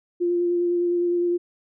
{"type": "tone with vibrato", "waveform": "sine", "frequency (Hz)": 349.2, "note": "F4", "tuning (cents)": 0, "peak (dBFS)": -19, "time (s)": [0.2, 1.38], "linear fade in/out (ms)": 20, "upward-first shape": "sine", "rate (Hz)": 9.8, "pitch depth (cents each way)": 14, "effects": []}